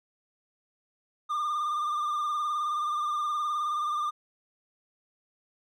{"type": "tone with vibrato", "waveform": "triangle", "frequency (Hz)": 1200, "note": "D6", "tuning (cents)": 37, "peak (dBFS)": -25, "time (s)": [1.29, 4.11], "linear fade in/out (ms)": 20, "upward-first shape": "sine", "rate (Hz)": 19, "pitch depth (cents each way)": 39, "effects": []}